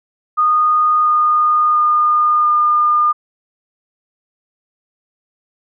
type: tone with pitch steps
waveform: sine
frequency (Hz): 1231 / 1223.9 / 1216.9 / 1209.9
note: D#6 / D#6 / D#6 / D#6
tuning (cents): -19 / -29 / -39 / -49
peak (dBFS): -10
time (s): 0.37-3.13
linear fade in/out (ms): 20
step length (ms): 690
effects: none